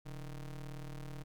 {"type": "ring-modulated tone", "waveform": "square", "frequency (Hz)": 78, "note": "D#2", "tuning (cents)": 5, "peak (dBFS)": -40, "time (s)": [0.05, 1.24], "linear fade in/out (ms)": 20, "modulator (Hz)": 58.9, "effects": []}